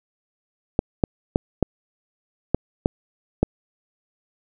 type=clicks; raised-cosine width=2 ms; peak=-3 dBFS; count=7; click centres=0.791 / 1.038 / 1.359 / 1.627 / 2.546 / 2.859 / 3.43 s; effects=none